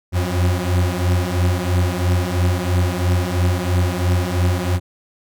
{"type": "beating tone pair", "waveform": "40% pulse", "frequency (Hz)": [88, 91], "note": ["F2", "F#2"], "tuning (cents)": [14, -28], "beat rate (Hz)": 3, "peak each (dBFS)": -18, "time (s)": [0.12, 4.8], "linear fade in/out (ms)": 50, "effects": []}